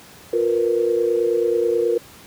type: tone cluster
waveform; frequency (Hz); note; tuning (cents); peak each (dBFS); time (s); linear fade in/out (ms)
sine; 352.6 / 464.8 / 494.1; F4 / A#4 / B4; +17 / -5 / +1; -22 / -18 / -25; 0.33-1.98; 5
effects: pink hiss -44 dBFS RMS until 2.26 s + high-pass 80 Hz 12 dB/octave